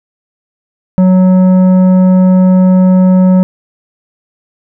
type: tone with tanh clipping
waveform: sine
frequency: 185 Hz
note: F#3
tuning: in tune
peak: -5 dBFS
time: 0.98-3.43 s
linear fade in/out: 0 ms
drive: 10 dB
effects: none